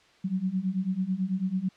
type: beating tone pair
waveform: sine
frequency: 182.3 / 191.4 Hz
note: F#3 / G3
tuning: -25 / -41 cents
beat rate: 9.1 Hz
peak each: -30 / -28 dBFS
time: 0.24-1.69 s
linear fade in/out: 10 ms
effects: white hiss -59 dBFS RMS until 1.76 s + low-pass 4000 Hz 12 dB/octave